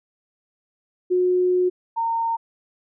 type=tone pair in turn; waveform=sine; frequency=363 / 916.5 Hz; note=F#4 / A#5; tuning=-33 / -30 cents; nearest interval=octave + major third; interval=1603 cents; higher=second; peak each=-16 / -20 dBFS; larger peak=first; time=1.1-1.7 / 1.96-2.37 s; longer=first; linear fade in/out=20 ms; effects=none